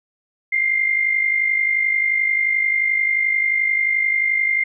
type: tone with amplitude modulation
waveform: sine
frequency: 2100 Hz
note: C7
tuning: 6 cents sharp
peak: -13 dBFS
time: 0.52-4.64 s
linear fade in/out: 10 ms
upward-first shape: sine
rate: 51.4 Hz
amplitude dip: 60%
effects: none